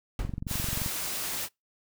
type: noise with exponential decay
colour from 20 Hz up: brown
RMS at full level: -26 dBFS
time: 0.19-0.4 s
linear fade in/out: 2 ms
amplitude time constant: 44 ms
type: click train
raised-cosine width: 5 ms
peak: -21 dBFS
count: 15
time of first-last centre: 0.25-0.861 s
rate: 22.9 Hz
type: noise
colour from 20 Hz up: white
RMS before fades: -33 dBFS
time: 0.47-1.49 s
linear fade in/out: 50 ms
effects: noise-tail reverb RT60 0.2 s tail -26 dB re dry